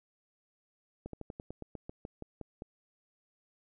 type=slowing click train; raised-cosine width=2 ms; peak=-28 dBFS; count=13; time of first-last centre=1.06-2.621 s; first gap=73 ms; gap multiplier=1.1; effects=none